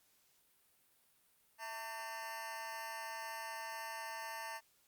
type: tone with amplitude modulation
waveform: 25% pulse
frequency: 902 Hz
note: A5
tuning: 43 cents sharp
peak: -35 dBFS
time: 1.58-4.61 s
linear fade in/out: 50 ms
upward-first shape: sine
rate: 244 Hz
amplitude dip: 95%
effects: white hiss -72 dBFS RMS until 4.87 s + Opus 48 kbps